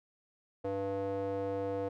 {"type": "tone with band-pass filter", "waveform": "square", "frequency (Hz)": 98.2, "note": "G2", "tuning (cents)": 4, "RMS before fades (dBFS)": -35, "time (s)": [0.64, 1.89], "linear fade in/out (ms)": 10, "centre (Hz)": 520, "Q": 3, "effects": []}